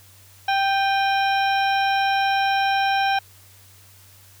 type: harmonic tone with a mistuned harmonic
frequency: 784 Hz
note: G5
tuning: in tune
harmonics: 1 / 2 / 3 / 4 / 5 / 7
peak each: -19 / -25 / -29 / -31 / -33 / -36 dBFS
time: 0.48-3.19 s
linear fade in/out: 5 ms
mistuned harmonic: 3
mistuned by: +59 cents
effects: added 96 Hz sine -51 dBFS peak until 4.4 s + white hiss -51 dBFS RMS until 4.4 s